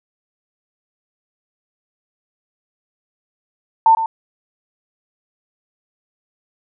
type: tone with echo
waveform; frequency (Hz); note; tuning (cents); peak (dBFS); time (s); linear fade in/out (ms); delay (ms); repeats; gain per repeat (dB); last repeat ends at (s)
sine; 897; A5; +33; -7; 3.86-3.95; 2; 110; 1; -10; 4.06
effects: none